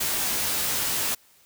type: noise with comb filter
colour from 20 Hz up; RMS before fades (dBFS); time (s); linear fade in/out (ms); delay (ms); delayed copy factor
white; -26; 0-1.15; 10; 16; -0.6
effects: white hiss -58 dBFS RMS until 1.45 s